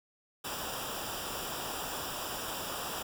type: noise with comb filter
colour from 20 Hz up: pink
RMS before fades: -38 dBFS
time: 0.44-3.03 s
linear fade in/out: 10 ms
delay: 0.47 ms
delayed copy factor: -0.75
effects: none